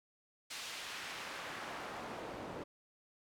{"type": "noise with band-pass filter sweep", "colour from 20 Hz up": "pink", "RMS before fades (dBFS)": -45, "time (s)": [0.5, 2.64], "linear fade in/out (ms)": 10, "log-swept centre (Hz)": [4000, 410], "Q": 0.71, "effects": []}